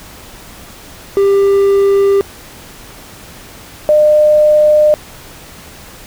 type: tone pair in turn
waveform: triangle / sine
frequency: 396.3 / 604.2 Hz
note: G4 / D5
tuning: +19 / +49 cents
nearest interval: perfect fifth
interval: 730 cents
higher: second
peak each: -5 dBFS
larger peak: neither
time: 1.17-2.21 / 3.89-4.94 s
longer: second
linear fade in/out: 0 ms
effects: pink hiss -35 dBFS RMS until 6.06 s